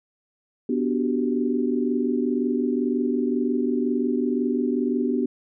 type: chord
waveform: sine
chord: G major seventh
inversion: first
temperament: equal with one note detuned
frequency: 246.9 / 292.5 / 370 / 392 Hz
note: B3 / D4 / F#4 / G4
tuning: 0 / -7 / 0 / 0 cents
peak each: -23 / -27 / -29 / -28 dBFS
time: 0.69-5.26 s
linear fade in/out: 5 ms
effects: none